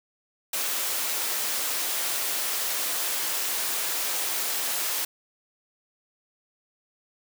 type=high-pass noise; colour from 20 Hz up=white; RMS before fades=-28 dBFS; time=0.53-5.05 s; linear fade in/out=5 ms; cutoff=370 Hz; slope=12 dB/octave; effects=none